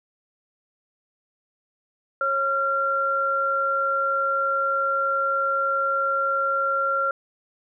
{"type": "tone pair together", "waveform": "sine", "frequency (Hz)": [546, 1375.8], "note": ["C#5", "F6"], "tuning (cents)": [-26, -26], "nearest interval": "octave + major third", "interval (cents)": 1600, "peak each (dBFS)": [-27, -21], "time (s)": [2.21, 7.11], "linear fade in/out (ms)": 2, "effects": []}